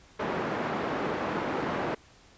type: band-pass noise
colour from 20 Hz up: pink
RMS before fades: -31 dBFS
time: 0.19-1.95 s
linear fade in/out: 10 ms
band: 220 to 1500 Hz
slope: 12 dB/octave
effects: pink hiss -57 dBFS RMS until 2.37 s + resampled to 16000 Hz